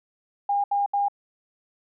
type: tone bursts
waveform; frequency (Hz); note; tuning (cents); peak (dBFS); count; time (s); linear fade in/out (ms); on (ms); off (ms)
sine; 808; G#5; -48; -20; 3; 0.49-1.084; 5; 150; 72
effects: none